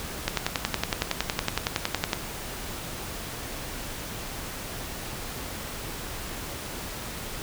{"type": "click train", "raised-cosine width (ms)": 0.2, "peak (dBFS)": -6, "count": 21, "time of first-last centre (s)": [0.28, 2.132], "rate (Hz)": 10.8, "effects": ["pink hiss -36 dBFS RMS until 7.42 s"]}